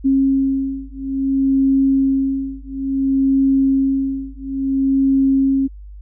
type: beating tone pair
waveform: sine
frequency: 269.9 / 270.48 Hz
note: C#4 / C#4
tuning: -46 / -42 cents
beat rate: 0.58 Hz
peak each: -17 dBFS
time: 0.04-5.68 s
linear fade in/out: 20 ms
effects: added 50 Hz sine -33 dBFS peak until 6.01 s